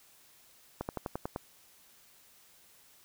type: slowing click train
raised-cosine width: 1 ms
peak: -20 dBFS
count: 7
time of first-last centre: 0.81-1.361 s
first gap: 79 ms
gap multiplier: 1.06
effects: white hiss -61 dBFS RMS until 3.04 s